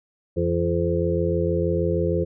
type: harmonic tone with a mistuned harmonic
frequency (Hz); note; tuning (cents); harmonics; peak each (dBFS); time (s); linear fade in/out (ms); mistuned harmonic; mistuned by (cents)
86.4; F2; -18; 1 / 2 / 4 / 5 / 6; -26 / -26 / -26 / -26 / -26; 0.36-2.25; 20; 2; -47
effects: none